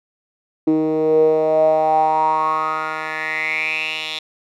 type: tone with band-pass filter sweep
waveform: 10% pulse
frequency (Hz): 156.7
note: D#3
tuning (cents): +13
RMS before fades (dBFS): -18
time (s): 0.67-4.19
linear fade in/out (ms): 5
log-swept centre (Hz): 330 to 3400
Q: 7.4
effects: none

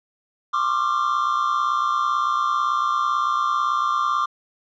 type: tone cluster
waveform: triangle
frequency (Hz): 1061 / 1130 / 1188 / 1373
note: C6 / C#6 / D6 / F6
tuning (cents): +24 / +33 / +20 / -30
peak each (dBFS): -24 / -27 / -19 / -27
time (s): 0.53-4.26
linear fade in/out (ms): 10
effects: resampled to 16000 Hz

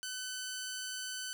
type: tone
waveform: 10% pulse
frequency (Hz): 1511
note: F#6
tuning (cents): +36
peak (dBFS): -30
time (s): 0.03-1.33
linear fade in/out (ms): 0
effects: none

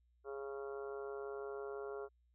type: harmonic tone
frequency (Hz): 138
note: C#3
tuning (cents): -7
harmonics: 3 / 4 / 5 / 6 / 7 / 8 / 9 / 10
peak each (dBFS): -43 / -52 / -53 / -61 / -61 / -56 / -63 / -55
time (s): 0.24-2.09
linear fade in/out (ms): 50
effects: added 60 Hz sine -70 dBFS peak until 2.34 s

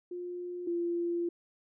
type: tone pair in turn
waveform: sine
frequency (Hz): 354.7 / 344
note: F4 / F4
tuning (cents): +27 / -26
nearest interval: minor second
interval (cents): 53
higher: first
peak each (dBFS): -36 / -29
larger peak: second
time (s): 0.11-0.67 / 0.67-1.29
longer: second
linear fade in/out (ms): 5
effects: none

